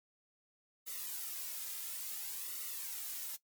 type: noise with flanger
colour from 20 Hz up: blue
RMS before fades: -42 dBFS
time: 0.86-3.37 s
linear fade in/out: 20 ms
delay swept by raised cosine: 1.2 to 2.7 ms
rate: 0.58 Hz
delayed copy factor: -0.6
effects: noise-tail reverb RT60 0.1 s tail -17 dB re dry + MP3 96 kbps